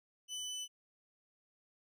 25% pulse tone, 2999 Hz, F#7, 23 cents sharp, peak -36 dBFS, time 0.28-0.68 s, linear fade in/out 50 ms, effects resampled to 32000 Hz

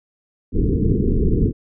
pink low-pass noise, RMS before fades -17 dBFS, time 0.52-1.53 s, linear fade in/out 50 ms, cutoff 450 Hz, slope 96 dB/octave, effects none

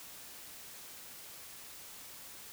silence, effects white hiss -50 dBFS RMS until 2.52 s

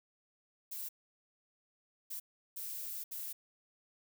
violet noise bursts at uneven times, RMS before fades -42 dBFS, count 4, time 0.71-0.89 / 2.1-2.2 / 2.56-3.04 / 3.11-3.33 s, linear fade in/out 10 ms, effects none

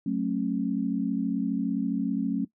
sine chord, F# minor, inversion none, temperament equal with one note detuned, 185 / 220 / 272.1 Hz, F#3 / A3 / C#4, 0 / 0 / -32 cents, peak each -30 / -29 / -28 dBFS, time 0.06-2.45 s, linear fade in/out 5 ms, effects noise-tail reverb RT60 0.1 s tail -18 dB re dry

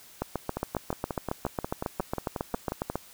two click trains, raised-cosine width 1 ms, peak -14 / -16 dBFS, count 21 / 14, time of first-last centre 0.22-2.956 / 0.57-2.9 s, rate 7.31 / 5.58 Hz, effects white hiss -52 dBFS RMS until 3.13 s

